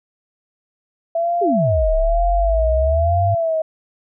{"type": "tone with vibrato", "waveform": "sine", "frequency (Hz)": 662, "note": "E5", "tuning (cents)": 7, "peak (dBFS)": -16, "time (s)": [1.15, 3.62], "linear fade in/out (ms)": 5, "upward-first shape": "sine", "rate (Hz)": 1.1, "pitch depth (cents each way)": 80}
{"type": "exponential two-way sweep", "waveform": "sine", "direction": "down then up", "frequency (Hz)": [439.7, 32.7, 104.4], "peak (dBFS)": -16, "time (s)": [1.41, 3.35], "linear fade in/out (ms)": 10, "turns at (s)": 1.95}
{"effects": []}